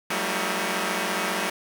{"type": "tone cluster", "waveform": "5% pulse", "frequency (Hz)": [182.6, 197.4, 224.5, 320.2], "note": ["F#3", "G3", "A3", "D#4"], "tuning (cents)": [-23, 12, 35, 50], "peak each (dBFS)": -19, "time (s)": [0.1, 1.5], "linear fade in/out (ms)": 5, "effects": []}